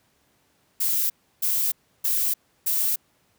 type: noise bursts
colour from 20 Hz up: violet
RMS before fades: -23 dBFS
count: 4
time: 0.8-2.96 s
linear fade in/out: 10 ms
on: 300 ms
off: 320 ms
effects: pink hiss -65 dBFS RMS until 3.38 s + high-pass 80 Hz 12 dB/octave